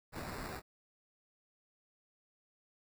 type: noise with sample-and-hold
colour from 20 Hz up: pink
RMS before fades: -43 dBFS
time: 0.12-0.62 s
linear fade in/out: 50 ms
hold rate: 3150 Hz
effects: none